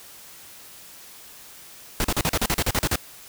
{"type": "noise bursts", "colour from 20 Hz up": "pink", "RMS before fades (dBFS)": -22, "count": 12, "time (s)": [2, 2.956], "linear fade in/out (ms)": 0, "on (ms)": 43, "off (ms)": 40, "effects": ["white hiss -45 dBFS RMS until 3.28 s"]}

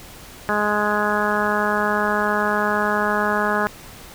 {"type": "harmonic tone", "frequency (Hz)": 208.8, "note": "G#3", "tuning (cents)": 10, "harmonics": [1, 2, 3, 4, 5, 6, 7, 8], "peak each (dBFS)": [-26, -26, -26, -26, -26, -26, -26, -26], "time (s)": [0.49, 3.67], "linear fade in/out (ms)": 0, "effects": ["pink hiss -41 dBFS RMS until 4.14 s"]}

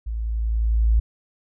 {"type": "tone with level ramp", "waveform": "sine", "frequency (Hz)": 55.6, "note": "A1", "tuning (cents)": 19, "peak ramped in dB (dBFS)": [-25, -13], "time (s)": [0.06, 1], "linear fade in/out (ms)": 10, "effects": []}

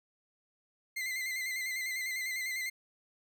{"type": "tone with vibrato", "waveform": "40% pulse", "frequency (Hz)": 2061, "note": "C7", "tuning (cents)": -27, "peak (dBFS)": -33, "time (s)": [0.96, 2.7], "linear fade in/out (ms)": 10, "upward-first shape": "square", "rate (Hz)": 10, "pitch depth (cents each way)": 40, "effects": []}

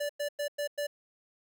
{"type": "tone bursts", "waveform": "square", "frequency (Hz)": 582, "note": "D5", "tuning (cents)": -16, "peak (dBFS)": -31, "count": 5, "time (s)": [0, 0.87], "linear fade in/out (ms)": 10, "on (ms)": 94, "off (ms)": 100, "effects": []}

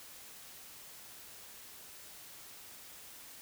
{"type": "silence", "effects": ["white hiss -52 dBFS RMS until 3.41 s"]}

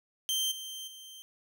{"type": "tone with level steps", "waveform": "sawtooth", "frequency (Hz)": 3136, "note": "G7", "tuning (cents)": 0, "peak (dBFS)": [-25, -36, -43], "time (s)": [0.29, 1.22], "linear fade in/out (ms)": 0, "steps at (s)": [0.51, 0.87], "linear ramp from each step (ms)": 10, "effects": []}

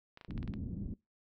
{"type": "clicks", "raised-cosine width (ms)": 0.3, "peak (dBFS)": -34, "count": 8, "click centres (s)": [0.174, 0.212, 0.248, 0.308, 0.378, 0.429, 0.477, 0.538]}
{"type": "low-pass noise", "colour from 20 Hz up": "white", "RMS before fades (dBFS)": -40, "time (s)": [0.28, 0.94], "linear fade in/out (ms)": 2, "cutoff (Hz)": 230, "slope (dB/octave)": 24}
{"effects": ["noise-tail reverb RT60 0.2 s tail -21 dB re dry"]}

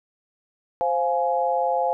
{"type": "chord", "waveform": "sine", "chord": "F minor", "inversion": "second", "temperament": "just", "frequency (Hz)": [523.8, 698.5, 838.1], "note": ["C5", "F5", "Ab5"], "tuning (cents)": [2, 0, 16], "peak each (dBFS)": -24, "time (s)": [0.81, 1.93], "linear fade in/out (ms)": 0, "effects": []}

